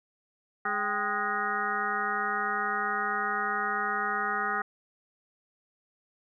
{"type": "harmonic tone with a mistuned harmonic", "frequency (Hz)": 207.7, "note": "G#3", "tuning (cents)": 0, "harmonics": [1, 2, 4, 5, 6, 7, 8, 9], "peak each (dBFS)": [-43, -39, -34, -43, -31, -33, -41, -35], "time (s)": [0.65, 4.62], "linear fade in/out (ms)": 5, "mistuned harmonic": 4, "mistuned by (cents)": -96, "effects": []}